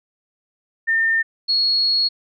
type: tone pair in turn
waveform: sine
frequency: 1810 / 4327 Hz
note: A6 / C#8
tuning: +48 / -43 cents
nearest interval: octave + minor third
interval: 1509 cents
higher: second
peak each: -15 dBFS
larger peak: neither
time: 0.87-1.23 / 1.48-2.09 s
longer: second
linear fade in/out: 20 ms
effects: none